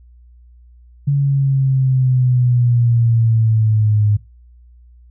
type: exponential sweep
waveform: sine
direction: down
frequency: 142.3 to 103.83 Hz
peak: -11 dBFS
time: 1.07-4.17 s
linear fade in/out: 10 ms
effects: noise-tail reverb RT60 0.2 s tail -17 dB re dry + added 60 Hz sine -42 dBFS peak until 5.1 s